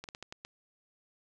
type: slowing click train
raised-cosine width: 0.2 ms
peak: -25 dBFS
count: 6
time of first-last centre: 0.04-0.45 s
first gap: 48 ms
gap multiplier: 1.27
effects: none